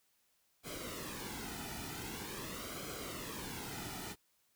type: noise with flanger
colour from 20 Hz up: pink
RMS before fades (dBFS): -44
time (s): 0.63-4.16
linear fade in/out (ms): 50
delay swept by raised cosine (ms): 1.1 to 1.86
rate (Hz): 0.45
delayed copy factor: -0.65
effects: white hiss -75 dBFS RMS until 4.55 s